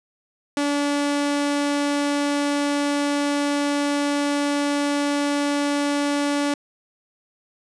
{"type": "tone", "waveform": "sawtooth", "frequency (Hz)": 287.7, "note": "D4", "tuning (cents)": -36, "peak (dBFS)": -16, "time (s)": [0.57, 6.54], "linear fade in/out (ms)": 2, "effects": ["resampled to 22050 Hz", "7-bit"]}